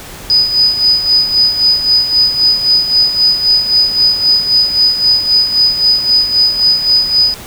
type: tone with tremolo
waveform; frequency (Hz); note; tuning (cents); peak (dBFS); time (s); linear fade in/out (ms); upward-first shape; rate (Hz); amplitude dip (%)
sine; 4978; D#8; 0; -5; 0.3-7.34; 0; sine; 3.8; 65
effects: pink hiss -30 dBFS RMS until 7.46 s